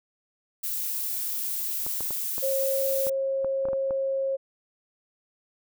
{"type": "noise", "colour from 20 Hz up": "violet", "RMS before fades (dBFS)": -30, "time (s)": [0.63, 3.1], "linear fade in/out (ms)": 10}
{"type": "clicks", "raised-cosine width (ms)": 1, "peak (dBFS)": -23, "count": 10, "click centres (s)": [1.865, 2.007, 2.107, 2.381, 3.068, 3.446, 3.654, 3.686, 3.732, 3.908]}
{"type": "tone", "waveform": "sine", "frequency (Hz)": 540, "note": "C#5", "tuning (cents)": -45, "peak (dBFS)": -24, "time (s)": [2.42, 4.37], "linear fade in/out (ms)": 20}
{"effects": []}